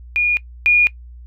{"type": "tone pair in turn", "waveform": "sine", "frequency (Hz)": [2436, 2436], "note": ["D#7", "D#7"], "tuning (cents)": [-37, -37], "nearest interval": "unison", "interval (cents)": 0, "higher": "neither", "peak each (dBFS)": [-13, -9], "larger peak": "second", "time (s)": [[0.16, 0.37], [0.66, 0.87]], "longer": "neither", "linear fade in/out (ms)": 0, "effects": ["noise-tail reverb RT60 0.1 s tail -20 dB re dry", "added 60 Hz sine -35 dBFS peak until 1.26 s"]}